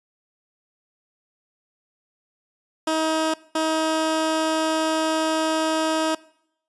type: tone bursts at uneven times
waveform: 15% pulse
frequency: 317.4 Hz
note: D#4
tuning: 35 cents sharp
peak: -14 dBFS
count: 2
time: 2.87-3.34 / 3.55-6.15 s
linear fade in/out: 5 ms
effects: noise-tail reverb RT60 0.7 s tail -21 dB re dry + resampled to 24000 Hz